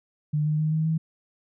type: tone with pitch steps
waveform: sine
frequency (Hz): 150.2 / 152.65 / 155.14 / 157.67 / 160.24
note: D3 / D#3 / D#3 / D#3 / E3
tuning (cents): +39 / -33 / -5 / +23 / -49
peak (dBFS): -21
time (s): 0.33-0.98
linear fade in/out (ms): 10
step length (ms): 130
effects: none